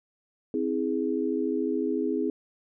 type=chord; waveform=sine; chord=C augmented; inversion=none; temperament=equal with one note detuned; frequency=261.6 / 321.5 / 415.3 Hz; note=C4 / E4 / G#4; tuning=0 / -43 / 0 cents; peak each=-29 dBFS; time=0.54-2.3 s; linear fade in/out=2 ms; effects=none